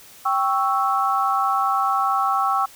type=chord; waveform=sine; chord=C# diminished; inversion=second; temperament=equal; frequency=784 / 1108.7 / 1318.5 Hz; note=G5 / C#6 / E6; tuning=0 / 0 / 0 cents; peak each=-22 dBFS; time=0.25-2.66 s; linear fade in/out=10 ms; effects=white hiss -46 dBFS RMS until 2.75 s